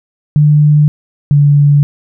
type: tone pair in turn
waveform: sine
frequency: 149.1 / 144.44 Hz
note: D3 / D3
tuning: +27 / -28 cents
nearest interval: minor second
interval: 55 cents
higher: first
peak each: -4 dBFS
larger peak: neither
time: 0.36-0.88 / 1.31-1.83 s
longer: neither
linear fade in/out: 0 ms
effects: none